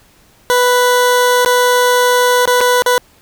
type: tone with dropouts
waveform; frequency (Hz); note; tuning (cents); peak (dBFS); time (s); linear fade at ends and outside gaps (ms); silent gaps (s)
20% pulse; 493.9; B4; 0; -4; 0.5-2.98; 0; 1.448-1.46 / 2.455-2.476 / 2.606-2.612 / 2.821-2.862
effects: pink hiss -49 dBFS RMS until 3.21 s